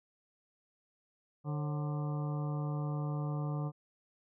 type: harmonic tone with a mistuned harmonic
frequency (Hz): 148.5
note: D3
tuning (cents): +20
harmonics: 1 / 2 / 3 / 4 / 5 / 6 / 7 / 8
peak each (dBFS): -33 / -44 / -48 / -48 / -49 / -53 / -51 / -51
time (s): 1.44-3.72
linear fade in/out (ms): 50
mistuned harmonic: 4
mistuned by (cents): -140
effects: none